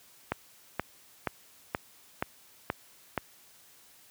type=click train; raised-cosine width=0.5 ms; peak=-13 dBFS; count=7; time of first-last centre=0.32-3.177 s; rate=2.1 Hz; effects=white hiss -58 dBFS RMS until 4.1 s + high-pass 60 Hz 12 dB/octave